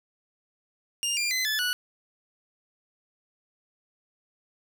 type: tone with pitch steps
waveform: 20% pulse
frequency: 2813 / 2393 / 2036 / 1731.6 / 1473 Hz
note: F7 / D7 / C7 / A6 / F#6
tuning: +12 / +32 / -48 / -28 / -8 cents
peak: -20 dBFS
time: 1.03-1.73 s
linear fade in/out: 0 ms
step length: 140 ms
effects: none